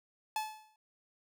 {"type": "tone with exponential decay", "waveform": "45% pulse", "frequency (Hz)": 864, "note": "A5", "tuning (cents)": -32, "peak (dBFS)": -30, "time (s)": [0.36, 0.76], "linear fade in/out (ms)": 2, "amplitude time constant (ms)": 85, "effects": []}